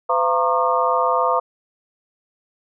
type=tone cluster; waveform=sine; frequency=509 / 682 / 930 / 1085 / 1208 Hz; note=C5 / F5 / A#5 / C#6 / D6; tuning=-48 / -41 / -4 / -37 / +48 cents; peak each=-22 dBFS; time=0.09-1.4 s; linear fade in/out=10 ms; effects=none